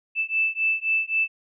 sine beating tone pair, 2637 / 2640.8 Hz, E7 / E7, 0 / +2 cents, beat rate 3.8 Hz, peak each -24 / -24 dBFS, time 0.15-1.28 s, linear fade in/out 50 ms, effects none

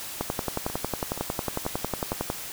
two click trains, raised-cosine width 1 ms, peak -12 / -20 dBFS, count 24 / 4, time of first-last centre 0.21-2.301 / 0.7-2.129 s, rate 11 / 2.1 Hz, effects white hiss -37 dBFS RMS until 2.52 s

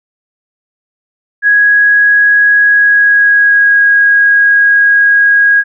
sine tone with pitch glide, 1661.2 to 1644 Hz, G#6 to G#6, 0 to -18 cents, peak -4 dBFS, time 1.42-5.64 s, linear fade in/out 50 ms, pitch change -18 cents, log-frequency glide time 2.61-3.84 s, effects none

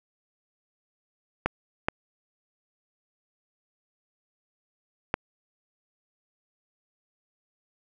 clicks, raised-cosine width 0.5 ms, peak -8 dBFS, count 3, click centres 1.46 / 1.885 / 5.141 s, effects none

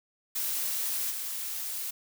blue noise with level steps, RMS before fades -31 / -35 dBFS, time 0.35-1.91 s, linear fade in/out 10 ms, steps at 1.1 s, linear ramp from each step 20 ms, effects none

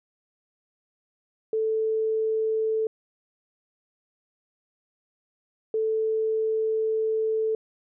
sine tone bursts at uneven times, 440 Hz, A4, in tune, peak -22 dBFS, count 2, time 1.53-2.87 / 5.74-7.55 s, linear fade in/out 2 ms, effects none

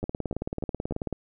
two click trains, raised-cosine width 2 ms, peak -20 / -16 dBFS, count 4 / 21, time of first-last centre 0.03-0.923 / 0.04-1.127 s, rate 3.36 / 18.4 Hz, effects none

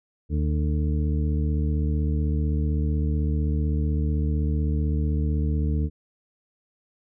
harmonic tone with a mistuned harmonic, 75.8 Hz, D#2, 45 cents flat, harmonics 1 / 2 / 3 / 4 / 6, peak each -22 / -28 / -32 / -34 / -38 dBFS, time 0.29-5.9 s, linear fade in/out 50 ms, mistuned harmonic 6, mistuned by -40 cents, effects none

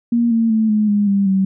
sine tone with pitch steps, 235.5 / 227.6 / 220 / 212.6 / 205.5 / 198.6 / 191.95 Hz, A#3 / A#3 / A3 / G#3 / G#3 / G3 / G3, +18 / -41 / 0 / +41 / -18 / +23 / -36 cents, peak -12 dBFS, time 0.12-1.45 s, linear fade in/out 5 ms, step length 190 ms, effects none

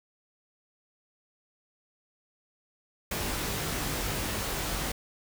pink noise with comb filter, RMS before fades -32 dBFS, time 3.11-4.92 s, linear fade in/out 5 ms, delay 20 ms, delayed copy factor +0.55, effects none

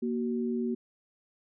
sine tone pair together, 235.8 / 375.5 Hz, A#3 / F#4, +20 / +26 cents, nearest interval minor sixth, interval 806 cents, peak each -29 / -33 dBFS, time 0.02-0.75 s, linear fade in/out 10 ms, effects none

